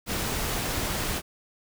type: noise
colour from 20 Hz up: pink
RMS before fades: -29 dBFS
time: 0.06-1.22 s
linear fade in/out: 50 ms
effects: none